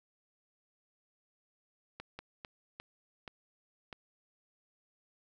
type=slowing click train; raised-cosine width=0.3 ms; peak=-27 dBFS; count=6; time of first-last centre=2-3.928 s; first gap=190 ms; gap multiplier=1.36; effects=none